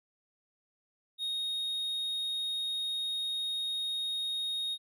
triangle tone, 3729 Hz, A#7, in tune, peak -30 dBFS, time 1.18-4.78 s, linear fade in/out 50 ms, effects none

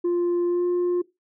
sine tone with pitch glide, 349.2 to 354.1 Hz, F4 to F4, 0 to +24 cents, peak -17 dBFS, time 0.04-1.02 s, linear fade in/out 10 ms, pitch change +24 cents, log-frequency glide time 0.47-0.65 s, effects noise-tail reverb RT60 0.2 s tail -20 dB re dry + tanh soft clip ceiling -19 dBFS

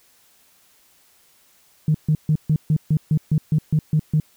sine tone bursts, 154 Hz, D#3, 17 cents flat, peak -13 dBFS, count 12, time 1.88-4.2 s, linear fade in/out 2 ms, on 65 ms, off 140 ms, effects tanh soft clip ceiling -9 dBFS + white hiss -57 dBFS RMS until 4.36 s

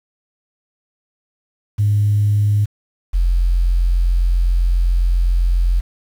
sine tone pair in turn, 103.6 / 43.75 Hz, G#2 / F1, -4 / +4 cents, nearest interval octave + minor third, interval 1492 cents, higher first, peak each -11 dBFS, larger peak neither, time 1.78-2.66 / 3.13-5.81 s, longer second, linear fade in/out 20 ms, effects tanh soft clip ceiling -7 dBFS + 7-bit

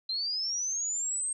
sine linear sweep, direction up, 4060 to 8480 Hz, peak -29 dBFS, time 0.09-1.33 s, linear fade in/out 5 ms, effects none

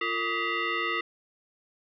sine tone with frequency modulation, 349.2 Hz, F4, in tune, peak -26 dBFS, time 0.01-1.01 s, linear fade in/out 5 ms, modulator 805 Hz, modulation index 3.2, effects none

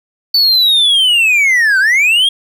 triangle linear two-way sweep, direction down then up, 4537 to 1490 to 3302 Hz, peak -6 dBFS, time 0.34-2.29 s, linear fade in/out 5 ms, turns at 1.79 s, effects none

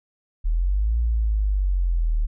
sine linear two-way sweep, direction up then down, 37.31 to 58.27 to 37.31 Hz, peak -18 dBFS, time 0.44-2.27 s, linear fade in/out 20 ms, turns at 0.99 s, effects none

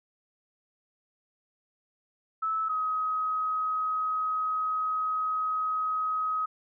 sine tone pair in turn, 1305 / 1265.7 Hz, E6 / D#6, -18 / +29 cents, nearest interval minor second, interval 53 cents, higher first, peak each -26 dBFS, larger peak neither, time 2.42-2.69 / 2.69-6.46 s, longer second, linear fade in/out 10 ms, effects none

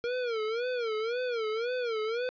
square tone with vibrato, 466.2 Hz, A#4, in tune, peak -30 dBFS, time 0.04-2.29 s, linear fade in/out 0 ms, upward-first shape sine, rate 1.9 Hz, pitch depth 140 cents each way, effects resampled to 11025 Hz + 11-bit

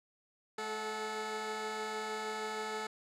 15% pulse tone cluster, 214.1 / 434.6 / 735 Hz, A3 / A4 / F#5, -47 / -21 / -12 cents, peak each -40 / -31 / -40 dBFS, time 0.58-2.87 s, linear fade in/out 5 ms, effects low-pass 8000 Hz 12 dB/octave

